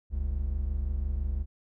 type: tone pair together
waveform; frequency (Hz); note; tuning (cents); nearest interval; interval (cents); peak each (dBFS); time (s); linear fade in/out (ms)
triangle; 44.1 / 70; F1 / C#2; +18 / +18; minor sixth; 800; -30 / -27; 0.1-1.46; 50
effects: none